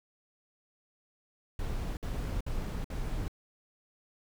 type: noise bursts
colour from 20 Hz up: brown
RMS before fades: -34 dBFS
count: 4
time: 1.59-3.281 s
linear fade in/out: 2 ms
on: 380 ms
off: 57 ms
effects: none